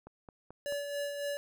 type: click train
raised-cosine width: 1 ms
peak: -34 dBFS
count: 4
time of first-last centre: 0.07-0.724 s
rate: 4.59 Hz
type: tone with tremolo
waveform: square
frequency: 573 Hz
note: D5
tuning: 43 cents flat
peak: -33 dBFS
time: 0.66-1.37 s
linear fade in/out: 0 ms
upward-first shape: sine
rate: 3.6 Hz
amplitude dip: 45%
effects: none